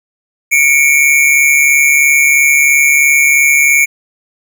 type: tone pair together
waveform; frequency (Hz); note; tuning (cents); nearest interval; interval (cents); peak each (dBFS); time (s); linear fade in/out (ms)
square; 2206 / 2349; C#7 / D7; -9 / 0; minor second; 109; -10; 0.51-3.86; 20
effects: none